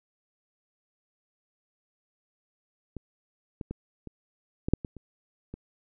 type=clicks; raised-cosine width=3 ms; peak=-24 / -22 / -21 / -27 / -17 / -6 / -21 / -30 / -25 dBFS; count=9; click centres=2.967 / 3.612 / 3.71 / 4.073 / 4.685 / 4.736 / 4.848 / 4.967 / 5.54 s; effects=none